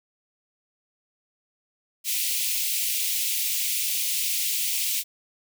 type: high-pass noise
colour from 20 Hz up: white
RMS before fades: -26 dBFS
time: 2.04-5.04 s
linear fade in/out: 50 ms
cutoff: 2200 Hz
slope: 48 dB/octave
effects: none